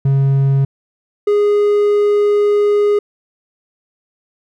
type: tone pair in turn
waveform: triangle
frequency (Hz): 136.9 / 412.9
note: C#3 / G#4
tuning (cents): -21 / -10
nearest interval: octave + perfect fifth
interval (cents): 1911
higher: second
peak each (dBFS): -8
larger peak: neither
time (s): 0.05-0.65 / 1.27-2.99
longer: second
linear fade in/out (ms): 5
effects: none